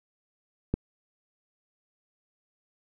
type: click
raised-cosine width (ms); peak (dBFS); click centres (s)
3; -12; 0.74
effects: none